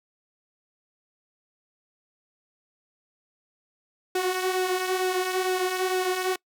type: tone with flanger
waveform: sawtooth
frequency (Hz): 370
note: F#4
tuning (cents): 0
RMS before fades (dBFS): -26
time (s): 4.15-6.36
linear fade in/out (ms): 5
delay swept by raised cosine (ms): 1.7 to 5.7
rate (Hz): 2.2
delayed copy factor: -0.5
effects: noise-tail reverb RT60 0.1 s tail -25 dB re dry